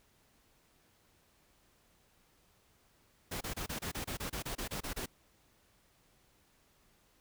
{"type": "noise bursts", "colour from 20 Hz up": "pink", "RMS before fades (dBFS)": -39, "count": 14, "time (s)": [3.31, 5.061], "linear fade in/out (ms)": 10, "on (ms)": 100, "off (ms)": 27, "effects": ["pink hiss -69 dBFS RMS until 7.2 s"]}